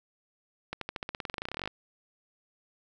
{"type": "accelerating click train", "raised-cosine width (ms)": 0.3, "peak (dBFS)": -18, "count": 23, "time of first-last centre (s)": [0.73, 1.675], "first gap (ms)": 83, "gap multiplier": 0.93, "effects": []}